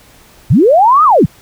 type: linear two-way sweep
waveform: sine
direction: up then down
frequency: 87.31 to 1292 to 89.2 Hz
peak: -4 dBFS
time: 0.5-1.26 s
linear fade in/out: 10 ms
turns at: 1.04 s
effects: pink hiss -43 dBFS RMS until 1.41 s